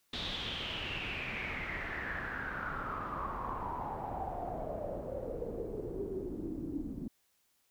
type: noise with low-pass filter sweep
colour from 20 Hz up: pink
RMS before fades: -39 dBFS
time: 0.13-7.08 s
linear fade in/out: 5 ms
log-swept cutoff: 3800 to 260 Hz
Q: 6.9
effects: white hiss -74 dBFS RMS until 7.7 s